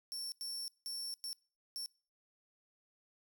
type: tone bursts at uneven times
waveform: sawtooth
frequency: 5440 Hz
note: F8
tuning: 46 cents flat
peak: -37 dBFS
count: 5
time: 0.12-0.32 / 0.41-0.68 / 0.86-1.14 / 1.24-1.33 / 1.76-1.86 s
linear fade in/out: 0 ms
effects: noise-tail reverb RT60 0.4 s tail -24 dB re dry